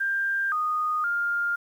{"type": "tone with pitch steps", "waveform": "sine", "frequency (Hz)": [1590, 1235, 1405], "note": ["G6", "D#6", "F6"], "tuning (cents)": [24, -13, 10], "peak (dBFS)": -23, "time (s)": [0, 1.56], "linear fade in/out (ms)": 10, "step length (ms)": 520, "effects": ["9-bit"]}